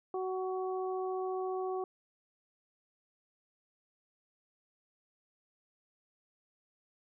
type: harmonic tone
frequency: 373.8 Hz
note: F#4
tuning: 18 cents sharp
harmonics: 1 / 2 / 3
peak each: -34 / -39 / -44 dBFS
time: 0.14-1.84 s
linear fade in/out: 2 ms
effects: none